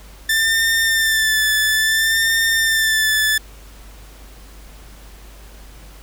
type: tone with vibrato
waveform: sawtooth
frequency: 1776 Hz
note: A6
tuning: 16 cents sharp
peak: -11 dBFS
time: 0.29-3.38 s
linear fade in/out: 5 ms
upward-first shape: sine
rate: 0.59 Hz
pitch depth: 33 cents each way
effects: added 50 Hz sine -39 dBFS peak until 6.02 s + pink hiss -45 dBFS RMS until 6.02 s